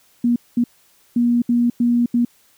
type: tone bursts at uneven times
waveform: sine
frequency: 239.2 Hz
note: A#3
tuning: 45 cents sharp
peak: -13 dBFS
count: 6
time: 0.24-0.36 / 0.57-0.64 / 1.16-1.42 / 1.49-1.7 / 1.8-2.06 / 2.14-2.25 s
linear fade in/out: 5 ms
effects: white hiss -56 dBFS RMS until 2.57 s